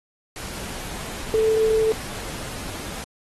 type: tone in noise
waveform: sine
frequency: 440 Hz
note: A4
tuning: in tune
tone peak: -16 dBFS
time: 1.34-1.92 s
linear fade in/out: 0 ms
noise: pink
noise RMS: -34 dBFS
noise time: 0.36-3.04 s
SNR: +15 dB
effects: AAC 32 kbps